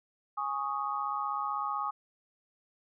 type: chord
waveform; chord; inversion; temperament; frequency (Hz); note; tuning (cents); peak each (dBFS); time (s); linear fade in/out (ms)
sine; Ab suspended fourth; none; equal; 830.6 / 1108.7 / 1244.5; Ab5 / Db6 / Eb6; 0 / 0 / 0; -36 / -35 / -34; 0.37-1.91; 10
effects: none